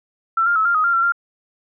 sine tone with pitch steps, 1341 / 1401 / 1297 / 1394 / 1256 / 1390 / 1357 / 1391 Hz, E6 / F6 / E6 / F6 / D#6 / F6 / E6 / F6, +29 / +5 / -28 / -4 / +16 / -9 / +50 / -7 cents, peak -14 dBFS, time 0.37-1.122 s, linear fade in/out 5 ms, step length 94 ms, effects none

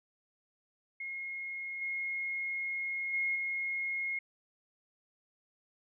sine tone with level steps, 2154 Hz, C7, 50 cents sharp, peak -37 / -33 / -29 / -32 dBFS, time 1-4.19 s, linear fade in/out 5 ms, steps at 1.81 / 3.13 / 3.35 s, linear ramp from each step 10 ms, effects none

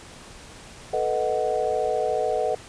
sine chord, B dominant seventh, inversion third, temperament equal, 440 / 493.9 / 622.3 / 740 Hz, A4 / B4 / D#5 / F#5, 0 / 0 / 0 / 0 cents, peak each -27 dBFS, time 0.93-2.55 s, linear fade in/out 5 ms, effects pink hiss -44 dBFS RMS until 2.68 s + resampled to 22050 Hz

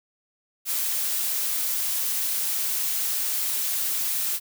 blue noise, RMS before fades -26 dBFS, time 0.65-4.4 s, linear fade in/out 50 ms, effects none

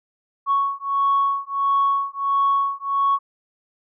sine beating tone pair, 1108.7 / 1110.2 Hz, C#6 / C#6, 0 / +2 cents, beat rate 1.5 Hz, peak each -20 dBFS, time 0.46-3.19 s, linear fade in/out 50 ms, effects tanh soft clip ceiling -11 dBFS

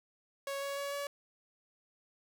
sawtooth tone with pitch steps, 554.4 / 558.9 / 563.4 / 568 Hz, C#5 / C#5 / C#5 / C#5, 0 / +14 / +28 / +42 cents, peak -32 dBFS, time 0.47-1.07 s, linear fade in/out 2 ms, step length 150 ms, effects none

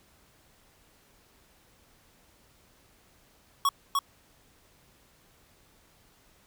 square tone with echo, 1113 Hz, C#6, 7 cents sharp, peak -22 dBFS, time 3.65-3.69 s, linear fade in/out 2 ms, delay 300 ms, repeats 1, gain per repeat -2 dB, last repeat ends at 3.99 s, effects pink hiss -62 dBFS RMS until 6.46 s

